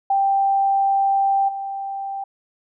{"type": "tone with level steps", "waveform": "sine", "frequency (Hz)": 786, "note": "G5", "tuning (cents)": 4, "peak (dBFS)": [-15, -25], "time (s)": [0.1, 2.24], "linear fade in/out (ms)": 5, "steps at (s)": 1.48, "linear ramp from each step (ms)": 10, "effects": []}